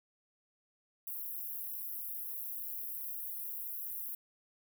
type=high-pass noise; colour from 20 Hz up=pink; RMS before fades=-41 dBFS; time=1.07-4.15 s; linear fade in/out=2 ms; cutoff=12000 Hz; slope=48 dB/octave; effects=none